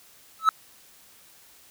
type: tone with exponential growth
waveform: triangle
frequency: 1300 Hz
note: E6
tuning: 24 cents flat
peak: -9 dBFS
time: 0.39-0.49 s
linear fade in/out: 1 ms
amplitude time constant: 20 ms
effects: white hiss -54 dBFS RMS until 1.7 s